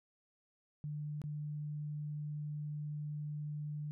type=tone with dropouts; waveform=sine; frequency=149.1 Hz; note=D3; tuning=27 cents sharp; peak=-38 dBFS; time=0.84-3.91 s; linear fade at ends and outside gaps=0 ms; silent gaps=1.217-1.239 s; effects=none